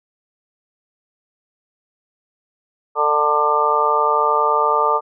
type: harmonic tone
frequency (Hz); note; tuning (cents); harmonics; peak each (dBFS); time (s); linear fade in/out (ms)
149; D3; +25; 3 / 4 / 5 / 6 / 7 / 8; -22 / -23 / -27 / -19 / -26 / -17; 2.95-5.01; 50
effects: none